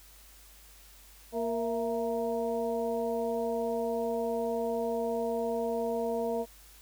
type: harmonic tone with a mistuned harmonic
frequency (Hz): 233.1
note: A#3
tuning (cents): 0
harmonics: 1 / 2 / 3 / 4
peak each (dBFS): -36 / -31 / -34 / -41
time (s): 1.32-6.46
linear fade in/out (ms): 50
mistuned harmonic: 3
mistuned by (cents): -75
effects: added 50 Hz sine -56 dBFS peak until 6.81 s + white hiss -56 dBFS RMS until 6.81 s